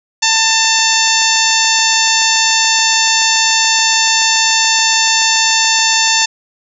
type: harmonic tone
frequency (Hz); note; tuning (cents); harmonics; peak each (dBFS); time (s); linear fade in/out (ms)
893; A5; +25; 1 / 2 / 3 / 4 / 5 / 6 / 7 / 8; -18 / -18 / -18 / -18 / -18 / -18 / -18 / -18; 0.22-6.26; 10
effects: none